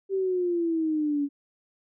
sine exponential sweep, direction down, 392 to 281.1 Hz, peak -23 dBFS, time 0.09-1.29 s, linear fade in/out 50 ms, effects none

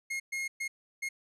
45% pulse tone bursts at uneven times, 2148 Hz, C7, 45 cents sharp, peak -32 dBFS, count 4, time 0.1-0.2 / 0.32-0.48 / 0.6-0.68 / 1.02-1.09 s, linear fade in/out 10 ms, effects low-pass 10000 Hz 12 dB/octave

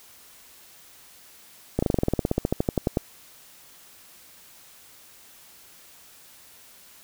slowing click train, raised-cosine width 2 ms, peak -8 dBFS, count 20, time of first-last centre 1.79-2.972 s, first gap 35 ms, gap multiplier 1.06, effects white hiss -51 dBFS RMS until 7.03 s

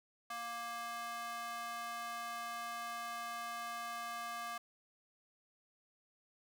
square tone with high-pass filter, 234.7 Hz, A#3, 12 cents sharp, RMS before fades -43 dBFS, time 0.3-4.58 s, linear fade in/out 5 ms, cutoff 980 Hz, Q 2.7, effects none

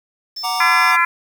sine tone, 5290 Hz, E8, 5 cents sharp, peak -25 dBFS, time 0.36-0.92 s, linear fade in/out 10 ms
square chord, Gb augmented, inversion none, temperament equal, 740 / 932.3 / 1174.7 Hz, Gb5 / Bb5 / D6, 0 / 0 / 0 cents, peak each -25 dBFS, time 0.43-0.97 s, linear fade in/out 20 ms
harmonic tone, 340.2 Hz, F4, 45 cents flat, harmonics 3 / 4 / 5 / 6 / 7, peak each -17 / -18 / -19 / -20 / -20 dBFS, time 0.6-1.05 s, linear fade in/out 5 ms
effects 7-bit

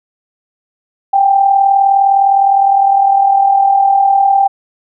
sine tone with amplitude modulation, 788 Hz, G5, 9 cents sharp, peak -4 dBFS, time 1.13-4.48 s, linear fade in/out 10 ms, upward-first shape sine, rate 39.7 Hz, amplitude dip 55%, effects none

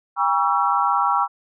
sine tone cluster, 803 / 960 / 1126 / 1339 Hz, G5 / B5 / C#6 / E6, +41 / -49 / +27 / +27 cents, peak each -22 dBFS, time 0.16-1.28 s, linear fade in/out 50 ms, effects none

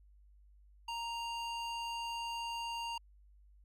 square tone with band-pass filter, 932.3 Hz, A#5, in tune, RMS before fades -40 dBFS, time 0.88-2.98 s, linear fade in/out 5 ms, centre 2500 Hz, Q 0.71, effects added 50 Hz sine -59 dBFS peak until 3.64 s

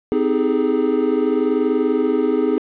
triangle tone cluster, 257.9 / 312.9 / 405.3 / 426 Hz, C4 / D#4 / G#4 / G#4, -25 / +10 / -42 / +44 cents, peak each -19 dBFS, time 0.12-2.58 s, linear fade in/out 0 ms, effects resampled to 8000 Hz + 8-bit

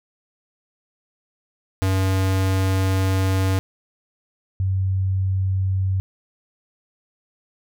square / sine tone pair in turn, 95.1 / 95.1 Hz, F#2 / F#2, +48 / +48 cents, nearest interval unison, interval 0 cents, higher neither, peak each -18 dBFS, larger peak neither, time 1.82-3.59 / 4.6-6 s, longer first, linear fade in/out 0 ms, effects none

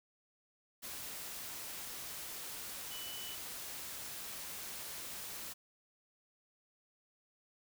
sine tone in noise, 2977 Hz, F#7, 10 cents sharp, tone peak -47 dBFS, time 2.9-3.36 s, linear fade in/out 20 ms, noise white, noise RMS -45 dBFS, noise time 0.82-5.54 s, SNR -5 dB, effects none

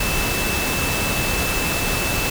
sine tone in noise, 2637 Hz, E7, in tune, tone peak -26 dBFS, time 0-2.3 s, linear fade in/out 5 ms, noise pink, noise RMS -22 dBFS, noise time 0-2.3 s, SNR -7 dB, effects none

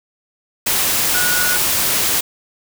sine tone in noise, 1459 Hz, F#6, 25 cents flat, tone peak -19 dBFS, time 1.14-1.57 s, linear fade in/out 10 ms, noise white, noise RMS -17 dBFS, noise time 0.66-2.21 s, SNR -5 dB, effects none

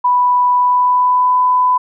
sine tone with pitch glide, 987.8 to 1001 Hz, B5 to B5, 0 to +23 cents, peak -9 dBFS, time 0.04-1.78 s, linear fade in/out 10 ms, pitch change +23 cents, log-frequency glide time 0.53-1.39 s, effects none

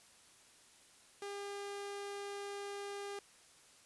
sawtooth tone, 402.6 Hz, G4, 46 cents sharp, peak -38 dBFS, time 1.22-3.19 s, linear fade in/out 2 ms, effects white hiss -63 dBFS RMS until 3.85 s + resampled to 24000 Hz

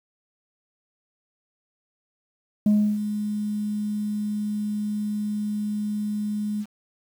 sine tone with ADSR envelope, 209.5 Hz, G#3, 15 cents sharp, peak -12 dBFS, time 2.66-6.66 s, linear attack 4 ms, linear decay 310 ms, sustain -12 dB, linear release 55 ms, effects tanh soft clip ceiling -14 dBFS + 8-bit

